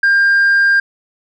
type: tone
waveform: sine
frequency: 1600 Hz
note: G6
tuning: 35 cents sharp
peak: -6 dBFS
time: 0.03-0.8 s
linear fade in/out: 5 ms
effects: tanh soft clip ceiling -7 dBFS